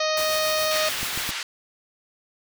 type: harmonic tone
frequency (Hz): 622.3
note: D#5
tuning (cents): 0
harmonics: 1 / 2 / 3 / 4 / 5 / 6 / 7 / 8 / 9 / 10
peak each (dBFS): -24 / -29 / -32 / -33 / -36 / -33 / -31 / -37 / -35 / -39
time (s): 0-0.89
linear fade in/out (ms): 5
type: noise with tremolo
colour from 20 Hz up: white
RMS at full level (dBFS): -30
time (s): 0.17-1.31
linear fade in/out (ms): 2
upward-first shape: sine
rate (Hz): 7.2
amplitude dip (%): 35
type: band-pass noise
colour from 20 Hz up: pink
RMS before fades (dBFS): -31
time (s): 0.71-1.43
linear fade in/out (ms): 2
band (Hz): 1700 to 5200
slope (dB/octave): 12
type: clicks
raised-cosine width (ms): 3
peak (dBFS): -21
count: 3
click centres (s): 1.03 / 1.176 / 1.292
effects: none